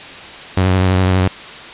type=tone with vibrato; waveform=sawtooth; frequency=93 Hz; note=F#2; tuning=9 cents sharp; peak=-7 dBFS; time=0.57-1.28 s; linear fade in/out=5 ms; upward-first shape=triangle; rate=12 Hz; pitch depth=44 cents each way; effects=white hiss -32 dBFS RMS until 1.73 s + resampled to 8000 Hz